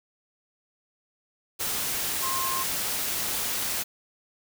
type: tone in noise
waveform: sine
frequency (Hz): 1060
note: C6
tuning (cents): +22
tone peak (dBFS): -29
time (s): 2.22-2.64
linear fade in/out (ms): 20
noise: white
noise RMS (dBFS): -29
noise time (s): 1.59-3.84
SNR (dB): -3
effects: none